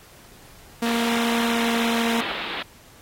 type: tone with pitch glide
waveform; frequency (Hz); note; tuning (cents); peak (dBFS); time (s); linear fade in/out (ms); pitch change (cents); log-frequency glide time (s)
sawtooth; 233.1 to 231.5; A#3 to A#3; 0 to -12; -17; 0.82-2.21; 5; -12; 1.39-2.04
type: band-pass noise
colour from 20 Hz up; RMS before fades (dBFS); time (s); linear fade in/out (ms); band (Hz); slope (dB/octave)
white; -30; 0.85-2.63; 10; 180 to 3800; 48
effects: pink hiss -49 dBFS RMS until 3.01 s + AAC 48 kbps